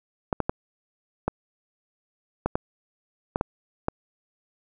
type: clicks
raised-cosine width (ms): 1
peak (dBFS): -9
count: 9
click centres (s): 0.328 / 0.403 / 0.495 / 1.28 / 2.46 / 2.555 / 3.359 / 3.411 / 3.884
effects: none